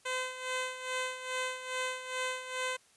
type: tone with tremolo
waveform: 10% pulse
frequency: 512 Hz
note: C5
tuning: 38 cents flat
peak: -23 dBFS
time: 0.05-2.77 s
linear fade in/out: 10 ms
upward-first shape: sine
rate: 2.4 Hz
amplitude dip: 70%
effects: white hiss -64 dBFS RMS until 2.96 s + resampled to 24000 Hz